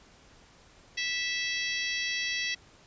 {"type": "harmonic tone with a mistuned harmonic", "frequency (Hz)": 656, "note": "E5", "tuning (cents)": -9, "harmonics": [3, 4, 5, 6, 7, 8, 9], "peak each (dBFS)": [-33, -35, -37, -39, -40, -41, -42], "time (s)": [0.97, 2.55], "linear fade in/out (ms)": 10, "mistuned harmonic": 8, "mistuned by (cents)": 62, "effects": ["pink hiss -57 dBFS RMS until 2.86 s", "resampled to 16000 Hz"]}